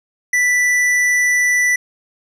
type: tone with hard clipping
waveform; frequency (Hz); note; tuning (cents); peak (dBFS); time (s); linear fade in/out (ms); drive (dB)
sine; 1975.5; B6; 0; -14; 0.33-1.76; 5; 10
effects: none